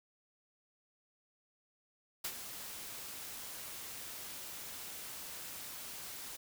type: noise with ADSR envelope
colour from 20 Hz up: white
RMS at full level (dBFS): -37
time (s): 2.24-6.37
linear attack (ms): 9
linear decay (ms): 62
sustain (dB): -9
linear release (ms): 14
effects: none